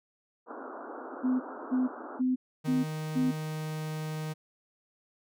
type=band-pass noise; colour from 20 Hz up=pink; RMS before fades=-42 dBFS; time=0.46-2.22 s; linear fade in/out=50 ms; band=240 to 1500 Hz; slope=96 dB/octave
type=tone bursts; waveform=sine; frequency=255.4 Hz; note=C4; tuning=42 cents flat; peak=-24 dBFS; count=5; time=1.23-3.32 s; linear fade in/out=20 ms; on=170 ms; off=310 ms
type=tone; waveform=45% pulse; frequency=155.56 Hz; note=D#3; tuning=in tune; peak=-33 dBFS; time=2.64-4.34 s; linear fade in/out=20 ms
effects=none